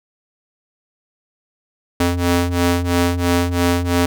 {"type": "ring-modulated tone", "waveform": "sawtooth", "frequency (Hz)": 174.61, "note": "F3", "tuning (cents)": 0, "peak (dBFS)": -8, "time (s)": [2, 4.06], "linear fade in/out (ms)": 5, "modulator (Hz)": 88.8, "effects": []}